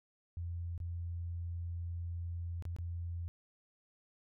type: tone with dropouts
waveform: sine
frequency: 85.7 Hz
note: F2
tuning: 32 cents flat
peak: -37 dBFS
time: 0.37-3.28 s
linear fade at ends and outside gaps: 0 ms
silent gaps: 0.778-0.802 / 2.624-2.653 / 2.764-2.786 s
effects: none